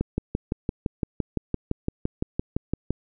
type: click train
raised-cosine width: 3 ms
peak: -11 dBFS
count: 18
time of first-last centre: 0.01-2.906 s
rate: 5.87 Hz
effects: none